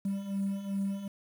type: beating tone pair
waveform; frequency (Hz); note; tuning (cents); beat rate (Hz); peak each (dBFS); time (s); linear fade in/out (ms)
triangle; 195.1 / 197.7; G3 / G3; -8 / +15; 2.6; -34 / -29; 0.05-1.08; 5
effects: tanh soft clip ceiling -23 dBFS + 9-bit